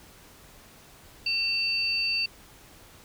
sine tone pair together, 2700 / 4596 Hz, E7 / D8, +41 / -38 cents, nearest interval major sixth, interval 921 cents, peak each -27 dBFS, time 1.26-2.26 s, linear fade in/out 5 ms, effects pink hiss -52 dBFS RMS until 3.04 s

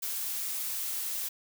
blue noise, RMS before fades -34 dBFS, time 0.02-1.29 s, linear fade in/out 10 ms, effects none

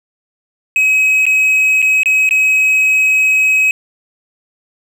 triangle tone with dropouts, 2546 Hz, D#7, 39 cents sharp, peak -7 dBFS, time 0.76-3.71 s, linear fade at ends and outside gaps 1 ms, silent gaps 1.255-1.265 / 1.819-1.825 / 2.033-2.058 / 2.291-2.309 s, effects none

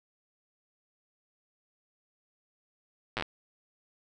slowing click train, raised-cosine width 0.3 ms, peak -15 dBFS, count 6, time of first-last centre 3.17-3.224 s, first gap 8 ms, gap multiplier 1.15, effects none

